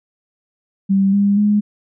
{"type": "tone with pitch steps", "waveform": "sine", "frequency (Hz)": [195, 201.3, 207.8], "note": ["G3", "G3", "G#3"], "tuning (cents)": [-9, 46, 1], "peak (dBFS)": -11, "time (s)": [0.89, 1.61], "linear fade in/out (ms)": 20, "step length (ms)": 240, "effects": []}